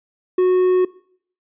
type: tone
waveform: triangle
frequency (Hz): 366.9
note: F#4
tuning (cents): -15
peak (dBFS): -10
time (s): 0.38-0.85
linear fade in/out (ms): 5
effects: noise-tail reverb RT60 0.6 s tail -21 dB re dry + resampled to 8000 Hz